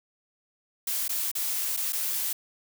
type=noise with dropouts; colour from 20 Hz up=blue; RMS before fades=-29 dBFS; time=0.87-2.33 s; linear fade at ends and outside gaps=5 ms; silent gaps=1.081-1.092 / 1.315-1.351 / 1.766-1.772 / 1.924-1.93 s; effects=none